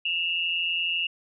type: tone pair together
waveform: sine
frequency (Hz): 2685 / 2857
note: E7 / F7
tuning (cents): +31 / +39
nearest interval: minor second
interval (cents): 108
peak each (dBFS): -27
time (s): 0.05-1.07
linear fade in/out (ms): 5
effects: none